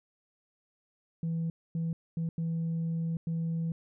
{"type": "tone bursts at uneven times", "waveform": "sine", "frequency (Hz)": 164.81, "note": "E3", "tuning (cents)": 0, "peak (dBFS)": -27, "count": 5, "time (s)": [[1.23, 1.5], [1.75, 1.93], [2.17, 2.29], [2.38, 3.17], [3.27, 3.72]], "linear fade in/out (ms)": 2, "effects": ["tanh soft clip ceiling -27 dBFS"]}